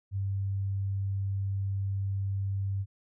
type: tone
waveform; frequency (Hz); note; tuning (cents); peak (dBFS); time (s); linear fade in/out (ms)
sine; 98; G2; 0; -28; 0.11-2.86; 50
effects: none